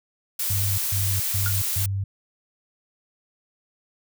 blue noise, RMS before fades -26 dBFS, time 0.39-1.86 s, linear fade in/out 5 ms
sine tone bursts, 98 Hz, G2, in tune, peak -23 dBFS, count 4, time 0.5-2.04 s, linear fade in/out 5 ms, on 280 ms, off 140 ms
sine tone with exponential decay, 1430 Hz, F6, 41 cents sharp, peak -23 dBFS, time 1.46-1.55 s, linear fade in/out 2 ms, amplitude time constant 19 ms
effects none

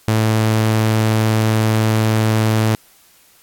sawtooth tone, 110 Hz, A2, in tune, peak -9 dBFS, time 0.08-2.75 s, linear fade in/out 0 ms, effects white hiss -51 dBFS RMS until 3.42 s + AAC 64 kbps

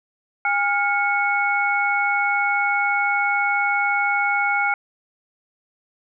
sine tone cluster, 815 / 1409 / 2207 Hz, G#5 / F6 / C#7, -33 / +15 / -8 cents, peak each -22 dBFS, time 0.45-4.74 s, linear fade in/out 2 ms, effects none

